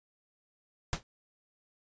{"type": "noise with exponential decay", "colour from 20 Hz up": "pink", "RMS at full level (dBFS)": -27, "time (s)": [0.93, 1.03], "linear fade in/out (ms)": 0, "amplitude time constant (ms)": 20, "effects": ["resampled to 16000 Hz"]}